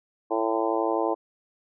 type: harmonic tone with a mistuned harmonic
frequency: 111.8 Hz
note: A2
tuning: 28 cents sharp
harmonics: 3 / 4 / 5 / 6 / 7 / 8 / 9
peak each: -28 / -29 / -30 / -31 / -31 / -32 / -33 dBFS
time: 0.3-1.15 s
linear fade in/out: 20 ms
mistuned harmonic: 9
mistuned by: +22 cents
effects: none